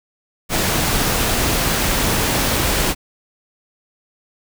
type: noise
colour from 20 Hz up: pink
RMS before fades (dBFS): -18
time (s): 0.49-2.95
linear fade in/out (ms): 50
effects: none